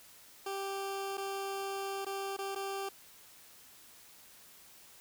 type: tone with dropouts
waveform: 20% pulse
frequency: 392 Hz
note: G4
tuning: in tune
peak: -31 dBFS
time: 0.46-2.89 s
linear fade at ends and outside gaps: 5 ms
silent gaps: 1.172-1.178 / 2.049-2.064 / 2.367-2.387 / 2.55-2.558 s
effects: white hiss -57 dBFS RMS until 5 s